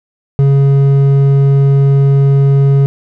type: tone with hard clipping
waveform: sine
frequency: 138.59 Hz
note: C#3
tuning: in tune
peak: -7 dBFS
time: 0.39-2.86 s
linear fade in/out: 0 ms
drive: 6 dB
effects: none